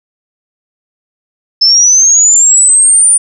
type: linear sweep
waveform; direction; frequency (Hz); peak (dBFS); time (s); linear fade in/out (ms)
sine; up; 5220 to 9397; -3; 1.61-3.18; 10
effects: none